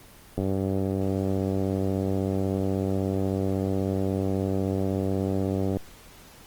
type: click train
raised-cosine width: 2 ms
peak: -14 dBFS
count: 520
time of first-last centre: 0.38-5.769 s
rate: 96.3 Hz
effects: pink hiss -50 dBFS RMS until 6.46 s + Opus 24 kbps